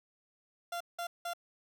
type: tone bursts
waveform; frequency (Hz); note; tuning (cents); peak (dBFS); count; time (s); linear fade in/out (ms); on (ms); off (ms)
30% pulse; 691; F5; -19; -33; 3; 0.72-1.335; 5; 85; 180
effects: none